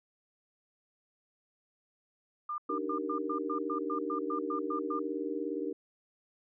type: tone bursts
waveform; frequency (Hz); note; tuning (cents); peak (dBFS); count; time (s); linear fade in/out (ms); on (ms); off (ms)
sine; 1201; D6; +38; -33; 13; 2.49-4.993; 5; 91; 110
type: chord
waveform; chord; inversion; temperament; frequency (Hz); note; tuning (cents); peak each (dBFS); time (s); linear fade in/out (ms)
sine; Eb major seventh; third; just; 291.7 / 311.1 / 388.9 / 466.7; D4 / Eb4 / G4 / Bb4; -12 / 0 / -14 / +2; -38; 2.69-5.73; 10
effects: none